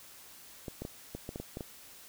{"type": "clicks", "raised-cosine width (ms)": 2, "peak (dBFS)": -25, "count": 9, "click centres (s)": [0.682, 0.82, 0.851, 1.15, 1.291, 1.359, 1.4, 1.571, 1.608], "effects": ["white hiss -53 dBFS RMS until 2.08 s"]}